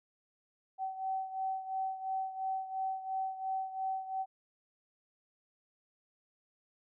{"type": "beating tone pair", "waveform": "sine", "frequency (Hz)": [763, 765.9], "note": ["G5", "G5"], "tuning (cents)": [-47, -40], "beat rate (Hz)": 2.9, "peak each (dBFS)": [-35, -40], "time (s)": [0.78, 4.26], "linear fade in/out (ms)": 50, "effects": []}